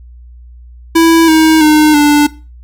square tone with pitch steps, 329.6 / 317.3 / 305.4 / 294 Hz, E4 / D#4 / D#4 / D4, 0 / +34 / -32 / +2 cents, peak -5 dBFS, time 0.95-2.27 s, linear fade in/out 10 ms, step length 330 ms, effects noise-tail reverb RT60 0.3 s tail -18 dB re dry + added 60 Hz sine -32 dBFS peak until 2.63 s

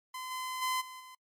sawtooth tone with level steps, 1025 Hz, C6, 36 cents flat, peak -35 / -32 / -26 / -41 / -45 dBFS, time 0.14-1.15 s, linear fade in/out 5 ms, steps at 0.3 / 0.61 / 0.8 / 0.99 s, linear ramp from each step 20 ms, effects noise-tail reverb RT60 0.1 s tail -26 dB re dry + MP3 64 kbps

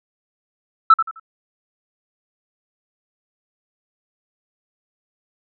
sine tone with echo, 1318.5 Hz, E6, in tune, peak -4 dBFS, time 0.9-0.94 s, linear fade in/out 5 ms, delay 86 ms, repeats 3, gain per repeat -11 dB, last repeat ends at 1.198 s, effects tanh soft clip ceiling -2 dBFS

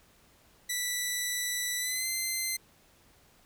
10% pulse tone with pitch glide, 1971 to 2071 Hz, B6 to C7, -4 to -18 cents, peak -21 dBFS, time 0.69-2.57 s, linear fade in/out 10 ms, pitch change +86 cents, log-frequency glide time 1.78-2.07 s, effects pink hiss -62 dBFS RMS until 3.45 s

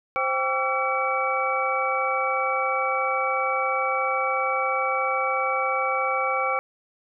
sine tone cluster, 524 / 787 / 1142 / 1350 / 2281 Hz, C5 / G5 / D6 / E6 / C#7, +2 / +7 / -49 / +41 / +49 cents, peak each -28 dBFS, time 0.16-6.59 s, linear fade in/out 0 ms, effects none

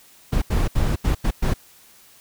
brown noise bursts at uneven times, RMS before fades -19 dBFS, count 6, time 0.32-0.42 / 0.5-0.68 / 0.75-0.96 / 1.04-1.15 / 1.24-1.31 / 1.42-1.54 s, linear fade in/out 10 ms, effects white hiss -51 dBFS RMS until 2.2 s

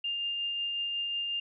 sine tone with tremolo, 2805 Hz, F7, 7 cents sharp, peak -29 dBFS, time 0.04-1.4 s, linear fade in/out 5 ms, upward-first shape triangle, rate 5.5 Hz, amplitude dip 25%, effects none

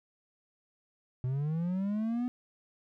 triangle linear sweep, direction up, 123.47 to 250.7 Hz, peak -27 dBFS, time 1.24-2.28 s, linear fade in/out 0 ms, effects none

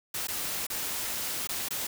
white noise with dropouts, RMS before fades -33 dBFS, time 0.14-1.87 s, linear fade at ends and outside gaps 5 ms, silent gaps 0.272-0.283 / 0.668-0.7 / 1.473-1.49 / 1.686-1.706 s, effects none

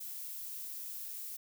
violet noise, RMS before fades -43 dBFS, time 0-1.37 s, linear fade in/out 10 ms, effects none

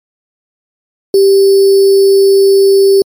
sine tone with sample-and-hold, 392 Hz, G4, in tune, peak -3 dBFS, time 1.14-3.02 s, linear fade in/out 2 ms, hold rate 4900 Hz, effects MP3 64 kbps

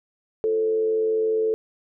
sine tone with frequency modulation, 440 Hz, A4, in tune, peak -19 dBFS, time 0.44-1.54 s, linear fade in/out 0 ms, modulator 94.4 Hz, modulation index 0.34, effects none

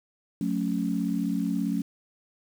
sine chord, F# minor, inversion none, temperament equal with one note detuned, 181.92 / 220 / 277.2 Hz, F#3 / A3 / C#4, -29 / 0 / 0 cents, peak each -29 dBFS, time 0.41-1.82 s, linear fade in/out 2 ms, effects 8-bit

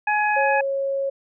harmonic tone, 841 Hz, G#5, 22 cents sharp, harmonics 1 / 2 / 3, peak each -20 / -23 / -26 dBFS, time 0.07-0.61 s, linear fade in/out 5 ms
sine tone, 548 Hz, C#5, 20 cents flat, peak -21 dBFS, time 0.36-1.1 s, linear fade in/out 10 ms
effects none

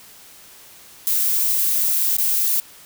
violet noise with dropouts, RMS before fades -19 dBFS, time 1.07-2.6 s, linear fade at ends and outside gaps 0 ms, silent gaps 2.167-2.184 s, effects white hiss -45 dBFS RMS until 2.85 s

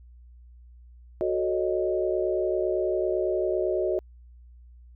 sine chord, D# half-diminished seventh, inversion first, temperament equal, 370 / 440 / 554.4 / 622.3 Hz, F#4 / A4 / C#5 / D#5, 0 / 0 / 0 / 0 cents, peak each -26 / -32 / -32 / -28 dBFS, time 1.21-3.99 s, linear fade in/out 0 ms, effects added 60 Hz sine -47 dBFS peak until 4.95 s

